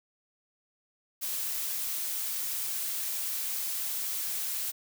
blue noise, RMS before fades -33 dBFS, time 1.21-4.72 s, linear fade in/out 20 ms, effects none

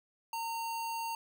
sine tone with sample-and-hold, 916 Hz, A#5, 31 cents flat, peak -34 dBFS, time 0.33-1.15 s, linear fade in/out 2 ms, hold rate 3675 Hz, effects none

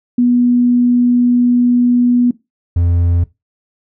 sine / triangle tone pair in turn, 244 / 86.27 Hz, B3 / F2, -21 / -21 cents, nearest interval octave + tritone, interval 1800 cents, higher first, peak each -8 dBFS, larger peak neither, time 0.18-2.31 / 2.76-3.24 s, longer first, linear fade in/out 5 ms, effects noise-tail reverb RT60 0.2 s tail -18 dB re dry

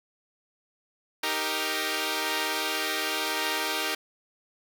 5% pulse chord, Eb major, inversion none, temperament equal, 311.1 / 392 / 466.2 Hz, Eb4 / G4 / Bb4, 0 / 0 / 0 cents, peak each -20 dBFS, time 1.23-3.95 s, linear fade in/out 5 ms, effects none

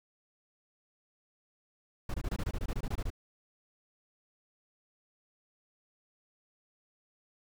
brown noise bursts, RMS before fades -33 dBFS, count 14, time 2.09-3.103 s, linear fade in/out 5 ms, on 51 ms, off 23 ms, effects none

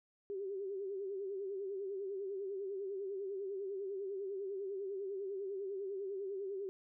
sine tone with vibrato, 392 Hz, G4, in tune, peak -38 dBFS, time 0.3-6.69 s, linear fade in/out 0 ms, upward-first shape sine, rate 10 Hz, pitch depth 74 cents each way, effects none

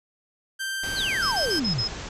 sawtooth tone, 1568 Hz, G6, in tune, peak -24 dBFS, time 0.59-1.6 s, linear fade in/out 20 ms
pink low-pass noise, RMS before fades -36 dBFS, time 0.83-2.09 s, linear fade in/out 5 ms, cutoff 7500 Hz, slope 96 dB/octave
sine exponential sweep, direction down, 4927 to 94.4 Hz, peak -25 dBFS, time 0.94-1.85 s, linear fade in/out 50 ms
sine tone bursts, 5130 Hz, E8, 48 cents flat, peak -24 dBFS, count 5, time 1.22-1.88 s, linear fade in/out 10 ms, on 100 ms, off 40 ms
effects resampled to 32000 Hz

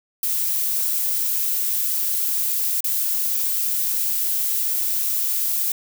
violet noise with dropouts, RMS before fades -22 dBFS, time 0.23-5.72 s, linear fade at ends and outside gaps 2 ms, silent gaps 2.806-2.842 s, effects none

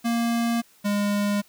square tone pair in turn, 233.4 / 204.4 Hz, A#3 / G#3, +2 / -27 cents, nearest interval major second, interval 229 cents, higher first, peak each -22 dBFS, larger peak neither, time 0.04-0.62 / 0.84-1.42 s, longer neither, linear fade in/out 20 ms, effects white hiss -57 dBFS RMS until 1.48 s

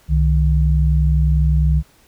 sine tone pair together, 65.7 / 154.02 Hz, C2 / D#3, +8 / -17 cents, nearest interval octave + minor third, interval 1475 cents, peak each -13 / -17 dBFS, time 0.08-1.83 s, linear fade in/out 50 ms, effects pink hiss -53 dBFS RMS until 2.07 s

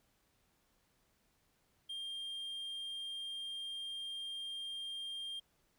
triangle tone, 3200 Hz, G7, 35 cents sharp, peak -39 dBFS, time 1.89-5.4 s, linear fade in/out 10 ms, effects pink hiss -75 dBFS RMS until 5.78 s

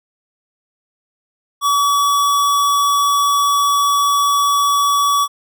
square tone, 1139 Hz, C#6, 47 cents sharp, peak -13 dBFS, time 1.61-5.28 s, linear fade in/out 50 ms, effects none

